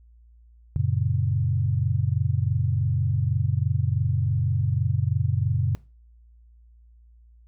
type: chord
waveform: sine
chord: F# major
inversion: none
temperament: equal with one note detuned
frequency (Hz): 92.5 / 115.2 / 138.59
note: F#2 / A#2 / C#3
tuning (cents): 0 / -20 / 0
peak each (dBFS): -25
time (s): 0.76-5.75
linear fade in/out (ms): 0
effects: noise-tail reverb RT60 0.3 s tail -20 dB re dry + added 58 Hz sine -50 dBFS peak until 7.47 s